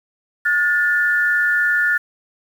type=tone pair together; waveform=sine; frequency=1436.9 / 1760 Hz; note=F6 / A6; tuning=+49 / 0 cents; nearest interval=major third; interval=351 cents; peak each=-17 / -17 dBFS; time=0.45-1.98 s; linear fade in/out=10 ms; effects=7-bit